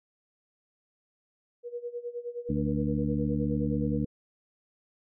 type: tone with tremolo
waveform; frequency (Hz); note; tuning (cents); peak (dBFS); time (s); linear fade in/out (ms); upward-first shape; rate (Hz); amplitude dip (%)
sine; 480.3; B4; -48; -31; 1.63-4.06; 50; sine; 9.6; 85
type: harmonic tone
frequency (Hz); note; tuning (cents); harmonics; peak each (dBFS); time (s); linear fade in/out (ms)
73.42; D2; 0; 1 / 2 / 3 / 4; -35 / -31 / -30 / -32; 2.49-4.05; 5
effects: none